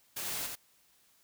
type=noise with echo; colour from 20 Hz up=white; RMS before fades=-38 dBFS; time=0.16-0.47 s; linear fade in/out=10 ms; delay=86 ms; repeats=1; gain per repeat=-3 dB; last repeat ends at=0.556 s; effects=white hiss -67 dBFS RMS until 1.23 s